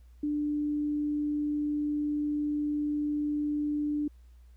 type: tone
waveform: sine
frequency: 295.7 Hz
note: D4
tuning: 12 cents sharp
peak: -27 dBFS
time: 0.23-4.08 s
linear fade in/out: 5 ms
effects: added 60 Hz sine -51 dBFS peak until 4.56 s + pink hiss -72 dBFS RMS until 4.56 s